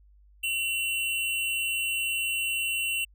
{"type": "tone pair together", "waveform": "square", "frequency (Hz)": [2734, 2956], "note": ["F7", "F#7"], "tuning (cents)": [-37, -2], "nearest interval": "minor second", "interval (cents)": 135, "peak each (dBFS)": [-28, -34], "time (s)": [0.43, 3.05], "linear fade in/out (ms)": 10, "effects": ["added 50 Hz sine -54 dBFS peak until 3.14 s"]}